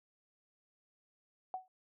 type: tone with exponential decay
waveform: sine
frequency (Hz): 747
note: F#5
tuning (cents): +16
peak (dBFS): -33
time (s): 1.54-1.68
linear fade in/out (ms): 1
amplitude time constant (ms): 30
effects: none